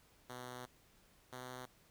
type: tone pair in turn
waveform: 5% pulse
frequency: 125 / 126.82 Hz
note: B2 / B2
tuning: +21 / +46 cents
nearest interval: unison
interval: 25 cents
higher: second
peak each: -35 / -35 dBFS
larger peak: neither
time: 0.29-0.66 / 1.32-1.66 s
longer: first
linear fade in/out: 10 ms
effects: pink hiss -68 dBFS RMS until 1.9 s